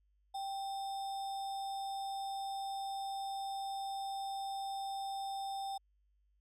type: tone with sample-and-hold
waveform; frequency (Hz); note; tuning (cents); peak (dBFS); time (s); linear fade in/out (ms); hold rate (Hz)
sine; 784; G5; 0; -37; 0.34-5.78; 10; 4410
effects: added 50 Hz sine -70 dBFS peak until 6.4 s + low-pass 9000 Hz 12 dB/octave